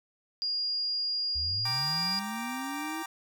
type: tone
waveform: sine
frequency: 4837 Hz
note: D#8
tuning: 50 cents flat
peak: -28 dBFS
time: 0.42-2.19 s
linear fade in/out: 0 ms
type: linear sweep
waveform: sine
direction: up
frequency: 67.8 to 329.6 Hz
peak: -36 dBFS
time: 1.35-3.03 s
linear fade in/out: 10 ms
type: chord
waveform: 25% pulse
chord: G minor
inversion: none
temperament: equal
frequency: 784 / 932.3 / 1174.7 Hz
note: G5 / Bb5 / D6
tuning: 0 / 0 / 0 cents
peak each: -36 dBFS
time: 1.65-3.06 s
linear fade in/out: 5 ms
effects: none